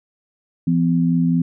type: tone pair together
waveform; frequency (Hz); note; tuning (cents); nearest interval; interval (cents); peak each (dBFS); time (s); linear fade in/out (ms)
sine; 169.2 / 253.8; E3 / B3; +45 / +47; perfect fifth; 702; -16 / -18; 0.67-1.42; 5
effects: none